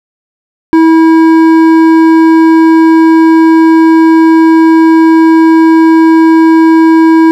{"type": "tone with hard clipping", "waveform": "sine", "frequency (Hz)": 324.2, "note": "E4", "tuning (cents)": -29, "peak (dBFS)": -3, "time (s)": [0.73, 7.31], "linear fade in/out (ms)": 0, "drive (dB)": 10, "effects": []}